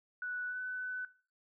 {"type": "tone with pitch glide", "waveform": "sine", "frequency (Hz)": [1479, 1502.2], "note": ["F#6", "F#6"], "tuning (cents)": [-1, 26], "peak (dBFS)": -36, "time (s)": [0.22, 1.05], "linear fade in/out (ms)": 2, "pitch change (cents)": 27, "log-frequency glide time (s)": [0.47, 0.59], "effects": ["noise-tail reverb RT60 0.4 s tail -19 dB re dry"]}